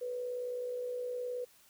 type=tone with amplitude modulation; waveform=sine; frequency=493.9 Hz; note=B4; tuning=in tune; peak=-33 dBFS; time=0.01-1.45 s; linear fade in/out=10 ms; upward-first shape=sine; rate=59.1 Hz; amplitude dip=40%; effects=white hiss -63 dBFS RMS until 1.69 s

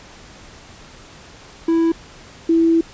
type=tone pair in turn; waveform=triangle / sine; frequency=330 / 330 Hz; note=E4 / E4; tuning=+2 / +2 cents; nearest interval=unison; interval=0 cents; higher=neither; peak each=-11 dBFS; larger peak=neither; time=1.68-1.92 / 2.49-2.81 s; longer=second; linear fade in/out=5 ms; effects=pink hiss -42 dBFS RMS until 2.93 s + resampled to 16000 Hz

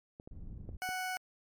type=clicks; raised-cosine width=2 ms; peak=-34 dBFS; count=4; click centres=0.199 / 0.275 / 0.691 / 0.89 s
type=low-pass noise; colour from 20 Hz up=pink; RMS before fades=-45 dBFS; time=0.31-0.77 s; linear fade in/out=5 ms; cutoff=140 Hz; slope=12 dB/octave
type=tone; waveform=20% pulse; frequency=741 Hz; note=F#5; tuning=2 cents sharp; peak=-30 dBFS; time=0.82-1.17 s; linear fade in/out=0 ms
effects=MP3 96 kbps

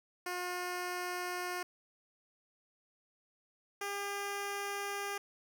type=tone pair in turn; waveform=10% pulse; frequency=358.4 / 402.3 Hz; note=F4 / G4; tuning=+45 / +45 cents; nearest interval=major second; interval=200 cents; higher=second; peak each=-28 dBFS; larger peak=neither; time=0.26-1.63 / 3.81-5.18 s; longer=neither; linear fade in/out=5 ms; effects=none

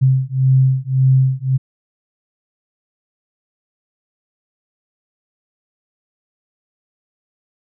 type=beating tone pair; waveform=sine; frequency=130.81 / 132.61 Hz; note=C3 / C3; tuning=0 / +24 cents; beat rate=1.8 Hz; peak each=-14 dBFS; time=0.01-1.58 s; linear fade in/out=20 ms; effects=none

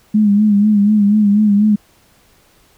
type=tone with vibrato; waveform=sine; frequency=207.7 Hz; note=G#3; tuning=in tune; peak=-8 dBFS; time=0.14-1.76 s; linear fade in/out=10 ms; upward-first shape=sine; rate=4.1 Hz; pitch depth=59 cents each way; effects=pink hiss -52 dBFS RMS until 2.77 s

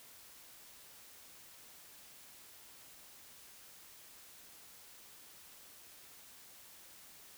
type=silence; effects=white hiss -57 dBFS RMS until 7.37 s

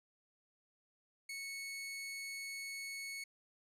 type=tone; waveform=sawtooth; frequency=2208 Hz; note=C#7; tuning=7 cents flat; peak=-39 dBFS; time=1.29-3.24 s; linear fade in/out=5 ms; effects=resampled to 32000 Hz

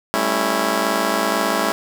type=chord; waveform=10% pulse; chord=A dominant seventh; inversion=third; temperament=just; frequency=198 / 220 / 275 / 330 Hz; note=G3 / A3 / C#4 / E4; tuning=+18 / 0 / -14 / +2 cents; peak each=-16 dBFS; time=0.14-1.72 s; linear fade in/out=0 ms; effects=none

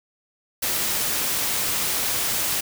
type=noise; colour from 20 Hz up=white; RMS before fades=-24 dBFS; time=0.62-2.61 s; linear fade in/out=10 ms; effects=none

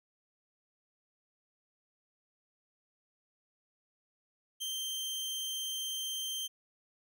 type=tone; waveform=sawtooth; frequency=3142 Hz; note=G7; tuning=3 cents sharp; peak=-32 dBFS; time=4.6-6.48 s; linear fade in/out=20 ms; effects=none

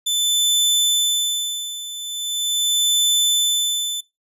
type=tone with tremolo; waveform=sawtooth; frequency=3520 Hz; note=A7; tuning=in tune; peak=-11 dBFS; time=0.06-4.01 s; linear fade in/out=10 ms; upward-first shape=sine; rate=0.41 Hz; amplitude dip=80%; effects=noise-tail reverb RT60 0.2 s tail -21 dB re dry + resampled to 32000 Hz

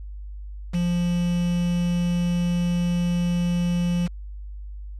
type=tone with quantisation; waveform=triangle; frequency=174.61 Hz; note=F3; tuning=in tune; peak=-18 dBFS; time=0.73-4.08 s; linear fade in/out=20 ms; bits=6; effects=added 50 Hz sine -33 dBFS peak until 4.99 s + low-pass 8000 Hz 12 dB/octave

